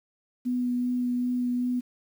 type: tone with vibrato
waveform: sine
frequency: 246.9 Hz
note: B3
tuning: in tune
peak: -24 dBFS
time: 0.45-1.81 s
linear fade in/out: 20 ms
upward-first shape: sine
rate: 2.6 Hz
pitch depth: 10 cents each way
effects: 9-bit